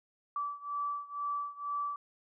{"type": "beating tone pair", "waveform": "sine", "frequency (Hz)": [1156, 1158.1], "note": ["D6", "D6"], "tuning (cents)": [-28, -25], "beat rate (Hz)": 2.1, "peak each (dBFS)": [-36, -38], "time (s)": [0.36, 1.96], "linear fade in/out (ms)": 2, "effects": []}